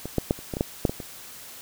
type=clicks; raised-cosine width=2 ms; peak=-18 / -8 / -7 / -28 / -16 / -16 / -8 / -6 / -14 / -21 dBFS; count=10; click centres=0.056 / 0.183 / 0.309 / 0.39 / 0.538 / 0.569 / 0.609 / 0.852 / 0.895 / 1.002 s; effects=white hiss -43 dBFS RMS until 1.61 s